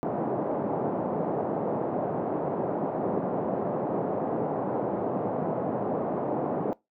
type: band-pass noise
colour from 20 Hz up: white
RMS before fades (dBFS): -29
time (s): 0.03-6.73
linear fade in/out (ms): 0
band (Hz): 140 to 740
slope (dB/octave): 24
effects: noise-tail reverb RT60 0.2 s tail -22 dB re dry